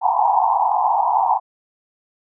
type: band-pass noise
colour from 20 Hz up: pink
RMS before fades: -17 dBFS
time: 0.01-1.4 s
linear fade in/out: 50 ms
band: 730 to 1000 Hz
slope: 96 dB/octave
effects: none